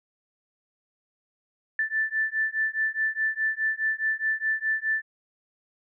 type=beating tone pair; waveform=sine; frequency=1760 / 1764.8 Hz; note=A6 / A6; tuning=0 / +5 cents; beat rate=4.8 Hz; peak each=-27 dBFS; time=1.79-5.02 s; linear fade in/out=2 ms; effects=none